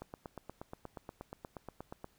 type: click train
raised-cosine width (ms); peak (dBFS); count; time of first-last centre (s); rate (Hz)
1; -29; 18; 0.02-2.044; 8.4
effects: pink hiss -70 dBFS RMS until 2.18 s